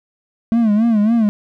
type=tone with vibrato; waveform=triangle; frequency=220 Hz; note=A3; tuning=in tune; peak=-9 dBFS; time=0.52-1.29 s; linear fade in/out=0 ms; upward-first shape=sine; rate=3.6 Hz; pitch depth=120 cents each way; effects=none